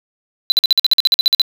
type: tone bursts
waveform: triangle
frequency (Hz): 4000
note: B7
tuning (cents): +21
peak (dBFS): -6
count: 14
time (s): 0.5-1.417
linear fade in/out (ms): 0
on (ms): 20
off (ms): 49
effects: none